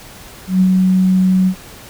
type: tone with ADSR envelope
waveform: sine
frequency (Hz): 186.3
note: F#3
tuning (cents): +12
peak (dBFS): -7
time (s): 0.47-1.55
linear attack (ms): 140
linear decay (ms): 54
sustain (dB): -2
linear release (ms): 77
effects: pink hiss -37 dBFS RMS until 1.89 s